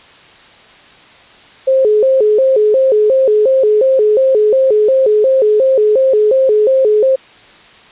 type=tone with vibrato; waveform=sine; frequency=474.2 Hz; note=A#4; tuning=30 cents sharp; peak=-7 dBFS; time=1.67-7.16 s; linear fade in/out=10 ms; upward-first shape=square; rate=2.8 Hz; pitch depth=190 cents each way; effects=white hiss -41 dBFS RMS until 7.91 s + resampled to 8000 Hz